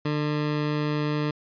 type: tone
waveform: 20% pulse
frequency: 149.6 Hz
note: D3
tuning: 32 cents sharp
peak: -19 dBFS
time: 0.05-1.31 s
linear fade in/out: 5 ms
effects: resampled to 11025 Hz